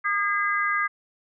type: harmonic tone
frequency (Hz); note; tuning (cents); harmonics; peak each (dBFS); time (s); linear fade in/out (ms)
407; G#4; -35; 3 / 4 / 5; -25 / -26 / -27; 0.04-0.88; 20
effects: none